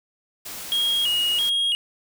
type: noise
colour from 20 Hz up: white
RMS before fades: -35 dBFS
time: 0.45-1.5 s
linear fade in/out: 10 ms
type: tone with vibrato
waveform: triangle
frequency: 3067 Hz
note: G7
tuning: 38 cents flat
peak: -18 dBFS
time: 0.72-1.75 s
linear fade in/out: 0 ms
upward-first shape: square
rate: 1.5 Hz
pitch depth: 110 cents each way
effects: none